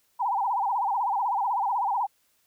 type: tone with vibrato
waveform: sine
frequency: 880 Hz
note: A5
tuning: in tune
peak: -23 dBFS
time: 0.19-2.07 s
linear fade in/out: 20 ms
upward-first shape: sine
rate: 16 Hz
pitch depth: 220 cents each way
effects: white hiss -68 dBFS RMS until 2.46 s